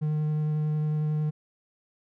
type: tone with vibrato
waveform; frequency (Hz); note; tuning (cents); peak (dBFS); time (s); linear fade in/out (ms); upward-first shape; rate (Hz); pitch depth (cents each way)
triangle; 152.5; D#3; -34; -22; 0.01-1.31; 20; sine; 11; 9
effects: none